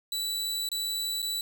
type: tone with dropouts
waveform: sawtooth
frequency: 3951 Hz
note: B7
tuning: in tune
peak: -26 dBFS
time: 0.12-1.41 s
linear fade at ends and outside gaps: 2 ms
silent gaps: 0.689-0.716 / 1.22-1.226 s
effects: none